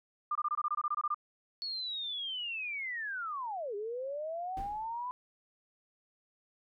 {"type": "tone bursts", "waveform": "sine", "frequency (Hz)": 1200, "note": "D6", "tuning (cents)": 37, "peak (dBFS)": -29, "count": 13, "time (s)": [0.31, 1.145], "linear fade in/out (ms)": 5, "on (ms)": 43, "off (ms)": 23}
{"type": "linear two-way sweep", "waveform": "sine", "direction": "down then up", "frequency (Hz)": [4417, 397, 1009], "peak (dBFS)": -35, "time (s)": [1.62, 5.11], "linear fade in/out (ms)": 0, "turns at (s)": 3.75}
{"type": "noise with exponential decay", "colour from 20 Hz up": "brown", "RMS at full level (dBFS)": -40, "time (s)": [4.57, 5.01], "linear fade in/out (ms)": 1, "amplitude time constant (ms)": 95}
{"effects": []}